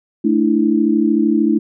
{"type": "chord", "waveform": "sine", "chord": "A suspended fourth", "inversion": "none", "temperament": "equal with one note detuned", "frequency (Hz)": [220, 296.4, 329.6], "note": ["A3", "D4", "E4"], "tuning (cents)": [0, 16, 0], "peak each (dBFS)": -16, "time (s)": [0.24, 1.59], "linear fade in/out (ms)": 10, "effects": []}